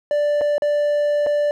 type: tone with dropouts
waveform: triangle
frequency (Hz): 587.3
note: D5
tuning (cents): 0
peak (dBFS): -14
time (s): 0.11-1.51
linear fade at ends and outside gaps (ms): 1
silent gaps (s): 0.411-0.415 / 0.581-0.621 / 1.264-1.268
effects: none